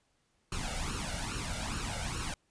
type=noise with flanger; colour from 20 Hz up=pink; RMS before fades=-36 dBFS; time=0.52-2.34 s; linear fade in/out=2 ms; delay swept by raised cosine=0.71 to 1.43 ms; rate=2.4 Hz; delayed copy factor=+0.75; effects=pink hiss -74 dBFS RMS until 2.5 s + resampled to 22050 Hz